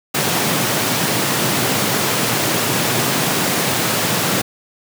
pink high-pass noise, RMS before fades -18 dBFS, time 0.14-4.42 s, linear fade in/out 10 ms, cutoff 110 Hz, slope 48 dB/octave, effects none

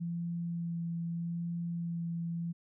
sine tone with vibrato, 169.6 Hz, E3, 50 cents sharp, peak -33 dBFS, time 0-2.53 s, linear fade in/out 20 ms, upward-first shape sine, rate 0.8 Hz, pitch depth 12 cents each way, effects none

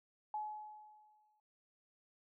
sine tone with exponential decay, 850 Hz, G#5, 40 cents sharp, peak -36 dBFS, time 0.34-1.4 s, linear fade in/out 2 ms, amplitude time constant 230 ms, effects none

